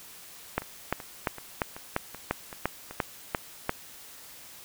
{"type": "two click trains", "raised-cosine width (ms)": 0.5, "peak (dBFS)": [-24, -10], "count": [7, 10], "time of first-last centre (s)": [[0.62, 2.91], [0.58, 3.694]], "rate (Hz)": [2.62, 2.89], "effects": ["white hiss -48 dBFS RMS until 4.64 s"]}